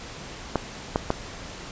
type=clicks; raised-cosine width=1 ms; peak=-7 dBFS; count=3; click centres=0.557 / 0.959 / 1.104 s; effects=pink hiss -39 dBFS RMS until 1.71 s + resampled to 16000 Hz